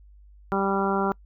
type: harmonic tone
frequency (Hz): 196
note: G3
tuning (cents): 0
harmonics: 1 / 2 / 3 / 4 / 5 / 6 / 7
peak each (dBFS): -27 / -27 / -33 / -29 / -31 / -33 / -30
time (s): 0.52-1.12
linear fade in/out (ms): 0
effects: noise-tail reverb RT60 0.1 s tail -26 dB re dry + added 50 Hz sine -48 dBFS peak until 1.25 s